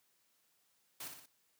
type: noise with echo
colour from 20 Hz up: white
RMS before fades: -45 dBFS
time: 1-1.08 s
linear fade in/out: 5 ms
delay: 60 ms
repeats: 3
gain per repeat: -5 dB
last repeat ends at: 1.26 s
effects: white hiss -75 dBFS RMS until 1.59 s + high-pass 100 Hz 12 dB/octave